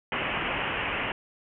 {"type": "low-pass noise", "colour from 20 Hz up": "white", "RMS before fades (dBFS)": -30, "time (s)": [0.12, 1.12], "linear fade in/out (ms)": 2, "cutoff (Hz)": 3000, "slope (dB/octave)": 96, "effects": []}